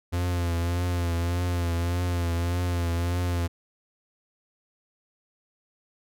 45% pulse tone with vibrato, 86.8 Hz, F2, 10 cents flat, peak -24 dBFS, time 0.12-3.48 s, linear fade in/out 20 ms, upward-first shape triangle, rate 1.7 Hz, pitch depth 48 cents each way, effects none

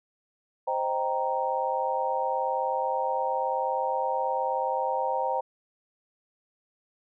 sine chord, C minor seventh, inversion none, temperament equal, 523.3 / 622.3 / 784 / 932.3 Hz, C5 / Eb5 / G5 / Bb5, 0 / 0 / 0 / 0 cents, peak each -30 / -35 / -30 / -29 dBFS, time 0.67-5.41 s, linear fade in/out 10 ms, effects none

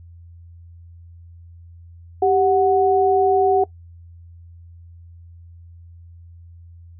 sine tone pair together, 392 / 740 Hz, G4 / F#5, 0 / 0 cents, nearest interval major seventh, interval 1100 cents, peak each -16 dBFS, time 2.22-3.64 s, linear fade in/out 5 ms, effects noise-tail reverb RT60 0.1 s tail -20 dB re dry + added 85 Hz sine -40 dBFS peak until 6.99 s

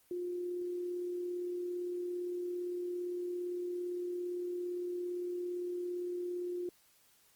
sine tone with amplitude modulation, 355 Hz, F4, 28 cents sharp, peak -34 dBFS, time 0.11-6.69 s, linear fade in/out 2 ms, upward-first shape sine, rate 37.6 Hz, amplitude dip 25%, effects white hiss -67 dBFS RMS until 7.35 s + Opus 24 kbps

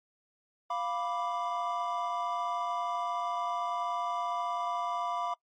triangle chord, B diminished, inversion second, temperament equal, 698.5 / 987.8 / 1174.7 Hz, F5 / B5 / D6, 0 / 0 / 0 cents, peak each -33 dBFS, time 0.7-5.34 s, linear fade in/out 5 ms, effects noise-tail reverb RT60 0.1 s tail -23 dB re dry + MP3 32 kbps

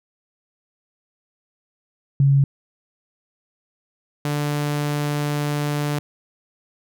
sine / sawtooth tone pair in turn, 138.59 / 146.83 Hz, C#3 / D3, 0 / 0 cents, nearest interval minor second, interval 100 cents, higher second, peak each -12 / -17 dBFS, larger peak first, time 2.2-2.44 / 4.25-5.99 s, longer second, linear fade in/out 2 ms, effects none

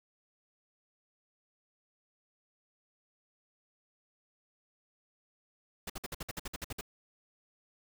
pink noise bursts, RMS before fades -39 dBFS, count 12, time 5.87-6.811 s, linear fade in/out 5 ms, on 28 ms, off 55 ms, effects none

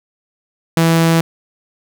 sawtooth tone, 164.81 Hz, E3, in tune, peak -6 dBFS, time 0.77-1.21 s, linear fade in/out 2 ms, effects none

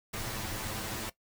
pink noise with comb filter, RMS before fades -37 dBFS, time 0.13-1.1 s, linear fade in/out 10 ms, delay 9.1 ms, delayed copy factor +0.75, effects noise-tail reverb RT60 0.1 s tail -17 dB re dry

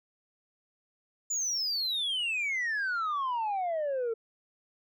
sine exponential sweep, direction down, 7080 to 443.6 Hz, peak -26 dBFS, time 1.3-4.14 s, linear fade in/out 10 ms, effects tanh soft clip ceiling -27 dBFS

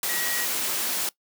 sine tone in noise, 1911 Hz, A#6, 43 cents sharp, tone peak -31 dBFS, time 0.09-0.45 s, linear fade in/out 2 ms, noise white, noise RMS -27 dBFS, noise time 0.03-1.09 s, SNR -7 dB, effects noise-tail reverb RT60 0.1 s tail -20 dB re dry + high-pass 200 Hz 12 dB/octave

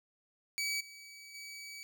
20% pulse tone with level steps, 2282 Hz, C#7, 50 cents sharp, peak -28 / -45 / -40 dBFS, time 0.58-1.83 s, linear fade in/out 0 ms, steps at 0.8 / 1.34 s, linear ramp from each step 10 ms, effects none

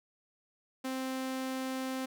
sawtooth tone, 261.6 Hz, C4, in tune, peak -30 dBFS, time 0.84-2.06 s, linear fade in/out 10 ms, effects none

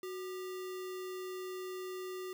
sine tone with sample-and-hold, 370 Hz, F#4, in tune, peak -39 dBFS, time 0.03-2.33 s, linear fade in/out 2 ms, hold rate 1575 Hz, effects none

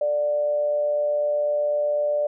sine tone with amplitude modulation, 590 Hz, D5, 8 cents sharp, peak -18 dBFS, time 0.01-2.27 s, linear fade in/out 5 ms, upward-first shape sine, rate 144 Hz, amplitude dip 35%, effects none

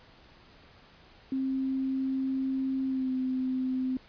sine tone with pitch glide, 265.3 to 258.3 Hz, C4 to C4, +24 to -22 cents, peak -27 dBFS, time 1.32-3.97 s, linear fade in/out 2 ms, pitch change -46 cents, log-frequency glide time 2.86-3.12 s, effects pink hiss -56 dBFS RMS until 4.08 s + resampled to 11025 Hz

